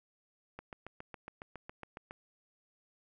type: click train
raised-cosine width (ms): 0.5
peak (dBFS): -29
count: 12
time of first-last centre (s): 0.59-2.109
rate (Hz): 7.24
effects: none